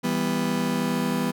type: chord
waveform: 35% pulse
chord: E minor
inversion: none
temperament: just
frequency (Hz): 164.81 / 197.78 / 247.2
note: E3 / G3 / B3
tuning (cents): 0 / +16 / +2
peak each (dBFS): -28 / -26 / -24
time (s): 0.03-1.32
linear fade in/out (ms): 20
effects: none